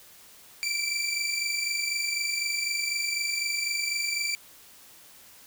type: tone pair together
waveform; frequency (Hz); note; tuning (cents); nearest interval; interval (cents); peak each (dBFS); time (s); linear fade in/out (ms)
20% pulse; 2325 / 2349; D7 / D7; -18 / 0; unison; 18; -25; 0.63-4.35; 0
effects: white hiss -52 dBFS RMS until 5.46 s